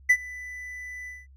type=tone with ADSR envelope; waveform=triangle; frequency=1991 Hz; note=B6; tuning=14 cents sharp; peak=-11 dBFS; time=0.09-1.27 s; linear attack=13 ms; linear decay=62 ms; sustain=-23 dB; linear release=200 ms; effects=added 67 Hz sine -49 dBFS peak until 1.36 s